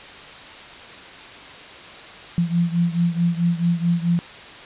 sine beating tone pair, 170 / 174.6 Hz, F3 / F3, -46 / 0 cents, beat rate 4.6 Hz, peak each -19 / -22 dBFS, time 2.38-4.19 s, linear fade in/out 0 ms, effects white hiss -39 dBFS RMS until 4.65 s + resampled to 8000 Hz

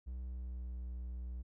triangle tone with pitch glide, 62.6 to 61.28 Hz, B1 to B1, +24 to -13 cents, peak -38 dBFS, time 0.06-1.43 s, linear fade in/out 20 ms, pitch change -37 cents, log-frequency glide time 0.21-0.74 s, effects none

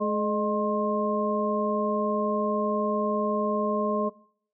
harmonic tone with a mistuned harmonic, 212.4 Hz, G#3, 39 cents sharp, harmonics 1 / 2 / 3 / 5, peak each -28 / -29 / -29 / -29 dBFS, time 0-4.1 s, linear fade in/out 20 ms, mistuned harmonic 3, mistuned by -63 cents, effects noise-tail reverb RT60 0.6 s tail -22 dB re dry

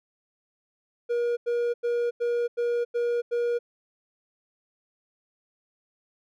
triangle tone bursts, 476.7 Hz, A#4, 39 cents sharp, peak -21 dBFS, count 7, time 1.09-3.59 s, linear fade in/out 20 ms, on 280 ms, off 90 ms, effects none

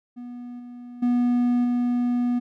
triangle tone with level steps, 243.7 Hz, B3, 23 cents flat, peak -32 / -35 / -16 / -18 dBFS, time 0.16-2.4 s, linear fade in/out 20 ms, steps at 0.59 / 1.02 / 1.64 s, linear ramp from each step 10 ms, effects none

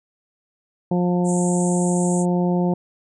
harmonic tone, 177.5 Hz, F3, 28 cents sharp, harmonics 1 / 2 / 3 / 4 / 5, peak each -18 / -24 / -28 / -30 / -32 dBFS, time 0.91-2.74 s, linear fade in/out 5 ms
white band-pass noise, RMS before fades -32 dBFS, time 1.24-2.26 s, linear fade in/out 50 ms, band 6800 to 9000 Hz, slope 96 dB/octave
effects none

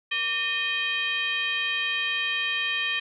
sine tone with frequency modulation, 2489 Hz, D#7, in tune, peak -24 dBFS, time 0.11-3 s, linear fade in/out 10 ms, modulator 667 Hz, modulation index 1.3, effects none

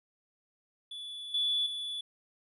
triangle tone with level steps, 3445 Hz, A7, 37 cents flat, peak -38 / -24 / -33 dBFS, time 0.91-2.01 s, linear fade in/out 5 ms, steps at 1.34 / 1.66 s, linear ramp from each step 5 ms, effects tanh soft clip ceiling -24 dBFS + resampled to 32000 Hz

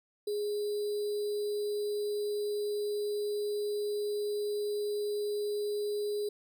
sine tone with sample-and-hold, 414.8 Hz, G#4, 2 cents flat, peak -30 dBFS, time 0.27-6.29 s, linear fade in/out 5 ms, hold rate 4410 Hz, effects none

